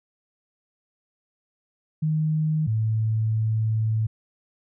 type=tone pair in turn; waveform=sine; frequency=155.56 / 110.17 Hz; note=D#3 / A2; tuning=0 / +3 cents; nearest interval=tritone; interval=597 cents; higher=first; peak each=-20 dBFS; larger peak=neither; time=2.02-2.67 / 2.67-4.07 s; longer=second; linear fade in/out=10 ms; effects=none